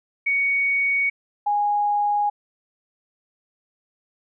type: tone pair in turn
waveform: sine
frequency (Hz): 2235 / 825.2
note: C#7 / G#5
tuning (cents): +14 / -11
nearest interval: octave + perfect fourth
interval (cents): 1725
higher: first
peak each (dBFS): -18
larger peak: neither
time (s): 0.26-1.1 / 1.46-2.3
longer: neither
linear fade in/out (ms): 10
effects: none